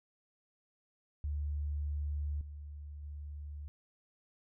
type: tone with level steps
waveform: sine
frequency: 73.42 Hz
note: D2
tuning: in tune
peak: -33 / -43 / -41 dBFS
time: 1.24-3.68 s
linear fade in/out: 0 ms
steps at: 2.41 / 3.03 s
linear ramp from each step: 2 ms
effects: none